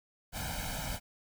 pink noise with comb filter, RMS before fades -37 dBFS, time 0.32-1 s, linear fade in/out 50 ms, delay 1.3 ms, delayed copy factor +0.9, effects none

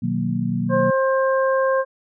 sine chord, B major seventh, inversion none, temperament equal, 123.47 / 155.56 / 185 / 233.1 Hz, B2 / D#3 / F#3 / A#3, 0 / 0 / 0 / 0 cents, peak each -26 / -28 / -24 / -24 dBFS, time 0.02-0.91 s, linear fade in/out 10 ms
harmonic tone, 531 Hz, C5, 25 cents sharp, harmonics 1 / 2 / 3, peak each -17 / -23 / -27 dBFS, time 0.69-1.85 s, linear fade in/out 50 ms
effects none

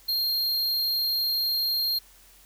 square tone, 4212 Hz, C8, 11 cents sharp, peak -24 dBFS, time 0.08-1.99 s, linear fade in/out 10 ms, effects added 45 Hz sine -58 dBFS peak until 2.45 s + white hiss -55 dBFS RMS until 2.45 s

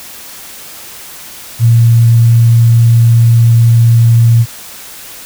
sine tone, 116.2 Hz, A#2, 5 cents flat, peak -3 dBFS, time 1.59-4.46 s, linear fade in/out 50 ms, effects white hiss -30 dBFS RMS until 5.25 s

